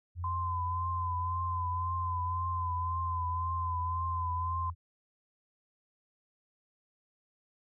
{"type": "tone with pitch glide", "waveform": "sine", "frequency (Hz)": [87.31, 84.78], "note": ["F2", "E2"], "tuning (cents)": [0, 49], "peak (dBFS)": -34, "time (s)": [0.15, 4.75], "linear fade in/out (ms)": 50, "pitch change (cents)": -51, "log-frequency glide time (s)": [2.47, 2.94]}
{"type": "tone with vibrato", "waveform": "sine", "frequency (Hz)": 1025, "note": "C6", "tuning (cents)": -36, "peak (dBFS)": -32, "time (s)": [0.24, 4.7], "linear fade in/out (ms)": 2, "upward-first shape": "triangle", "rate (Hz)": 1.9, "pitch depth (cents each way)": 52}
{"effects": []}